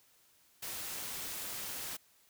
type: noise with amplitude modulation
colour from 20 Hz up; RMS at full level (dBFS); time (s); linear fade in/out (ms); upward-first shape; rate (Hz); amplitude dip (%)
white; -40; 0.62-1.97; 10; sine; 235; 25
effects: white hiss -67 dBFS RMS until 2.29 s